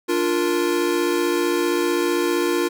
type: chord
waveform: square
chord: Bb major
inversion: first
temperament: equal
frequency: 293.7 / 349.2 / 466.2 Hz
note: D4 / F4 / Bb4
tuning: 0 / 0 / 0 cents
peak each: -26 / -21 / -26 dBFS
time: 0.08-2.69 s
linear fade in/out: 20 ms
effects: none